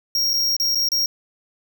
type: tone with dropouts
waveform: square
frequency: 5588 Hz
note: F8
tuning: in tune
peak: -18 dBFS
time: 0.15-1.06 s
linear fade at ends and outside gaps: 2 ms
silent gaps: 0.334-0.338 / 0.566-0.599 / 0.749-0.755 / 0.888-0.918 s
effects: none